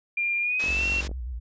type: tone with pitch glide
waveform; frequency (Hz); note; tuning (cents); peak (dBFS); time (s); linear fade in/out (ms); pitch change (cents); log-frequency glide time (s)
sine; 2397 to 2722; D7 to F7; +35 to -45; -23; 0.17-1.01; 5; +220; 0.41-0.86
type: band-pass noise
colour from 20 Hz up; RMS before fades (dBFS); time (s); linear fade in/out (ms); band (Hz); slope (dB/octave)
white; -38; 0.59-1.08; 10; 190 to 6100; 12
type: click train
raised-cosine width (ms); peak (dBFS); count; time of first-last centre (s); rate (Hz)
2; -26; 23; 0.64-1.114; 46.4
type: tone with vibrato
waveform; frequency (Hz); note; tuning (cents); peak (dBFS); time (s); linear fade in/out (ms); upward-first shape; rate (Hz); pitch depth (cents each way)
sine; 61.3; B1; -12; -30; 0.67-1.4; 20; square; 8.4; 100
effects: resampled to 16000 Hz